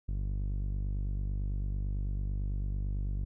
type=tone with low-pass filter; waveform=sawtooth; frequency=49 Hz; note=G1; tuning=in tune; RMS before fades=-33 dBFS; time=0.08-3.25 s; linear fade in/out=10 ms; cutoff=160 Hz; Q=0.56; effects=none